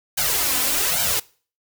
white noise with flanger, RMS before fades -21 dBFS, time 0.17-1.2 s, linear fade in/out 10 ms, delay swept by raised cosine 1.3 to 4 ms, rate 1.2 Hz, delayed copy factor +0.9, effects noise-tail reverb RT60 0.4 s tail -22 dB re dry

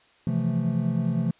triangle chord, F major seventh, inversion second, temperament equal, 130.81 / 164.81 / 174.61 / 220 Hz, C3 / E3 / F3 / A3, 0 / 0 / 0 / 0 cents, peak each -26 dBFS, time 0.27-1.31 s, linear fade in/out 2 ms, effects white hiss -59 dBFS RMS until 1.39 s + resampled to 8000 Hz

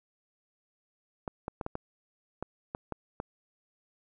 clicks, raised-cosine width 1 ms, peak -20 dBFS, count 9, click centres 1.278 / 1.481 / 1.612 / 1.664 / 1.754 / 2.426 / 2.749 / 2.923 / 3.201 s, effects none

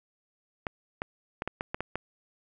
clicks, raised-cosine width 0.5 ms, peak -16 dBFS, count 8, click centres 0.668 / 1.019 / 1.421 / 1.476 / 1.609 / 1.745 / 1.806 / 1.956 s, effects none

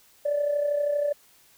sine tone with amplitude modulation, 582 Hz, D5, 16 cents flat, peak -19 dBFS, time 0.25-1.13 s, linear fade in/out 10 ms, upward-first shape sine, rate 32.6 Hz, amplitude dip 55%, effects tanh soft clip ceiling -17 dBFS + white hiss -58 dBFS RMS until 1.57 s

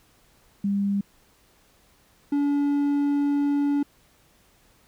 sine / triangle tone pair in turn, 200 / 286.1 Hz, G3 / D4, +35 / -45 cents, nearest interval tritone, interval 620 cents, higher second, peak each -21 / -18 dBFS, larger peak second, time 0.64-1.01 / 2.32-3.83 s, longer second, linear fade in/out 5 ms, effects pink hiss -60 dBFS RMS until 4.87 s

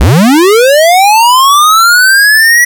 square linear sweep, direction up, 46.25 to 1950 Hz, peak -3 dBFS, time 0-2.65 s, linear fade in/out 10 ms, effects none

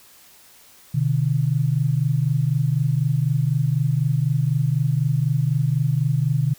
sine tone pair together, 126.89 / 150.9 Hz, B2 / D3, +47 / +47 cents, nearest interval minor third, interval 300 cents, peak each -20 dBFS, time 0.94-6.54 s, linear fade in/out 10 ms, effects white hiss -50 dBFS RMS until 6.58 s

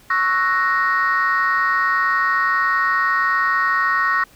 sine chord, F# dominant seventh, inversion second, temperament equal, 1108.7 / 1318.5 / 1480 / 1864.7 Hz, C#6 / E6 / F#6 / A#6, 0 / 0 / 0 / 0 cents, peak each -19 / -22 / -23 / -18 dBFS, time 0.1-4.24 s, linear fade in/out 5 ms, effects tanh soft clip ceiling -9 dBFS + pink hiss -50 dBFS RMS until 4.35 s

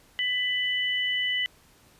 sine tone pair together, 1992 / 2985 Hz, B6 / F#7, +14 / +15 cents, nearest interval perfect fifth, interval 701 cents, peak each -27 dBFS, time 0.19-1.46 s, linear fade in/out 0 ms, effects pink hiss -58 dBFS RMS until 1.99 s + resampled to 32000 Hz

